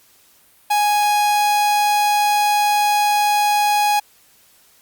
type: tone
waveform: 45% pulse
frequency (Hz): 830.6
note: G#5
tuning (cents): 0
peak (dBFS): -14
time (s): 0.7-4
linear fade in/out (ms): 10
effects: white hiss -53 dBFS RMS until 4.81 s + Opus 48 kbps